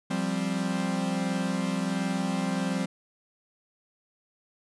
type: chord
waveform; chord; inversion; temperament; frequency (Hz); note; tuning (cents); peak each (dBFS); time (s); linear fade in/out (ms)
45% pulse; F suspended second; none; equal; 174.61 / 196 / 261.6; F3 / G3 / C4; 0 / 0 / 0; -31 / -30 / -32; 0.1-2.86; 10
effects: resampled to 24000 Hz